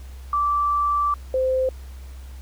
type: tone pair in turn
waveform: sine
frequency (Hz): 1165 / 518.9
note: D6 / C5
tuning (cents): -14 / -14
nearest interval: octave + major second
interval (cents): 1400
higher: first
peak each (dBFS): -18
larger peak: neither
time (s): 0.33-1.14 / 1.34-1.69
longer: first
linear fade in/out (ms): 2
effects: added 65 Hz sine -35 dBFS peak until 2.41 s + pink hiss -51 dBFS RMS until 2.41 s